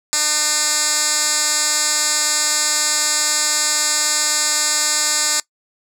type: tone with band-pass filter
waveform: 10% pulse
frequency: 301.3 Hz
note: D4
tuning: 44 cents sharp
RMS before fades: -18 dBFS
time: 0.13-5.4 s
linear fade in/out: 0 ms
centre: 6900 Hz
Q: 2.1
effects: noise-tail reverb RT60 0.1 s tail -22 dB re dry